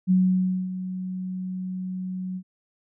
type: tone with ADSR envelope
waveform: sine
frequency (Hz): 185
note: F#3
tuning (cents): 0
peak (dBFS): -15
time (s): 0.07-2.43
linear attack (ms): 38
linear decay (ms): 580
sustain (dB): -13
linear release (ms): 67
effects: none